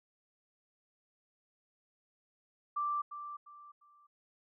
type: tone with echo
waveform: sine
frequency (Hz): 1174.7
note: D6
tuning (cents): 0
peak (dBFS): -31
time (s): 2.76-3.02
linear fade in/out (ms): 10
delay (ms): 350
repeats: 3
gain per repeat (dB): -10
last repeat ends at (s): 4.07
effects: none